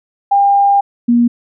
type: tone pair in turn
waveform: sine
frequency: 801 / 238.1 Hz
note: G5 / A#3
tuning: +37 / +37 cents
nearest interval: octave + major sixth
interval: 2100 cents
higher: first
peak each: -7 dBFS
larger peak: neither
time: 0.31-0.81 / 1.08-1.28 s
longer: first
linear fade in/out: 10 ms
effects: none